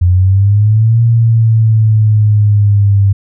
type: linear two-way sweep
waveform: sine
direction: up then down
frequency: 87.31 to 116.54 to 98.6 Hz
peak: -5 dBFS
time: 0.01-3.13 s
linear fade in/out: 10 ms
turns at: 1.02 s
effects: none